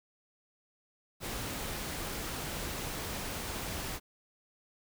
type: noise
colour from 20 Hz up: pink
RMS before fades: -38 dBFS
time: 1.2-4 s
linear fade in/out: 50 ms
effects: none

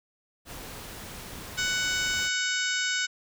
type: noise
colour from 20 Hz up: pink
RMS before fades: -41 dBFS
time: 0.45-2.3 s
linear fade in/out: 50 ms
type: harmonic tone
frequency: 744 Hz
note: F#5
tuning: 9 cents sharp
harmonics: 2 / 3 / 4 / 5 / 6 / 7 / 8 / 9 / 10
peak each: -29 / -34 / -34 / -35 / -40 / -36 / -38 / -39 / -37 dBFS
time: 1.57-3.07 s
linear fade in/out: 20 ms
effects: none

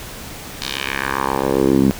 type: tone with band-pass filter sweep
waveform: 10% pulse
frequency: 67.5 Hz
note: C#2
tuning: 45 cents flat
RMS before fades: -18 dBFS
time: 0.62-1.91 s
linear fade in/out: 0 ms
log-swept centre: 4400 to 210 Hz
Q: 2
effects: pink hiss -33 dBFS RMS until 1.99 s

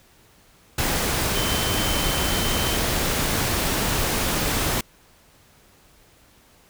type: tone in noise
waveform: sine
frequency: 3081 Hz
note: G7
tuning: 31 cents flat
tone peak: -30 dBFS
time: 1.35-2.77 s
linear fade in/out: 5 ms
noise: pink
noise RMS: -23 dBFS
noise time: 0.78-4.81 s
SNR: -10 dB
effects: pink hiss -55 dBFS RMS until 6.69 s

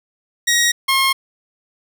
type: tone pair in turn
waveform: 15% pulse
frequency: 1890 / 1073.9 Hz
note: A#6 / C6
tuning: +23 / +45 cents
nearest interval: minor seventh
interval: 978 cents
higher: first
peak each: -7 dBFS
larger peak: neither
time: 0.47-0.72 / 0.88-1.13 s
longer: neither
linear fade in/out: 10 ms
effects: none

